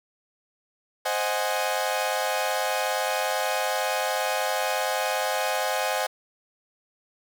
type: chord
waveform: sawtooth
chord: Ab dominant seventh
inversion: first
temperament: equal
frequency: 523.3 / 622.3 / 740 / 830.6 Hz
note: C5 / Eb5 / Gb5 / Ab5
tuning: 0 / 0 / 0 / 0 cents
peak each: -26 dBFS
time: 1.05-6.07 s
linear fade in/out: 10 ms
effects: none